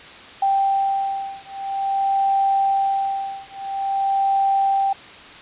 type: beating tone pair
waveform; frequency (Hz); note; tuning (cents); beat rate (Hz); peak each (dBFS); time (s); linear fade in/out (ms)
sine; 784 / 784.49; G5 / G5; 0 / +1; 0.49; -21; 0.42-4.93; 5
effects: white hiss -40 dBFS RMS until 5.41 s + resampled to 8000 Hz